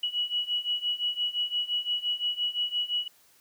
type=beating tone pair; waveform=sine; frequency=2926 / 2931.8 Hz; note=F#7 / F#7; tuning=-20 / -17 cents; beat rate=5.8 Hz; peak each=-31 / -29 dBFS; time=0.03-3.08 s; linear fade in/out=5 ms; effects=white hiss -61 dBFS RMS until 3.4 s + high-pass 80 Hz 12 dB/octave